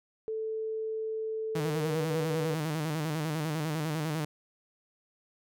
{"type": "tone with pitch glide", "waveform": "sine", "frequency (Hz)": [440, 482.6], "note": ["A4", "B4"], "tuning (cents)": [0, -40], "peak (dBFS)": -31, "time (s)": [0.28, 2.54], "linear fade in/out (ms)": 0, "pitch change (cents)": 160, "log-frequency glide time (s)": [1.58, 2.03]}
{"type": "tone with vibrato", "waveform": "sawtooth", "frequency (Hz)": 155.56, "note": "D#3", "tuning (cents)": 0, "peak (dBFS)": -26, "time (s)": [1.55, 4.25], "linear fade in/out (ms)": 5, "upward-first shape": "square", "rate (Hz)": 10, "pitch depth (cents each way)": 66}
{"effects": []}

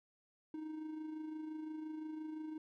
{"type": "tone with amplitude modulation", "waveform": "triangle", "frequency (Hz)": 311.5, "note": "D#4", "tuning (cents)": 2, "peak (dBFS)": -38, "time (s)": [0.54, 2.58], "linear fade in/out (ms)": 2, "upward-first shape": "sine", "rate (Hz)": 25.8, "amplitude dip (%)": 45, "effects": []}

